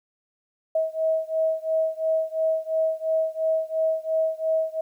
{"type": "beating tone pair", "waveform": "sine", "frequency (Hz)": [639, 641.9], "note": ["D#5", "E5"], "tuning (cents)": [46, -46], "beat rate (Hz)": 2.9, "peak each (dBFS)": [-24, -25], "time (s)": [0.75, 4.81], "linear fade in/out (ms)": 5, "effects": ["10-bit"]}